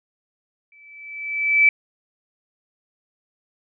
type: tone with exponential growth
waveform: sine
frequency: 2312 Hz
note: D7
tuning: 28 cents flat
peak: -9 dBFS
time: 0.72-1.69 s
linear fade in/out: 2 ms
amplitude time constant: 210 ms
effects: none